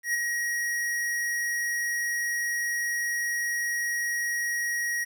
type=tone with ADSR envelope; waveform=square; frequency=1895 Hz; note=A#6; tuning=28 cents sharp; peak=-23 dBFS; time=0.03-5.05 s; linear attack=110 ms; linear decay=15 ms; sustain=-4 dB; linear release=20 ms; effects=10-bit